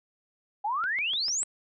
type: exponential sweep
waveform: sine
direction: up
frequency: 790 to 8270 Hz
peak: -26 dBFS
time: 0.64-1.44 s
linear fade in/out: 10 ms
type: click train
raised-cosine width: 0.3 ms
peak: -27 dBFS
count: 5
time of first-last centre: 0.84-1.431 s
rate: 6.77 Hz
effects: none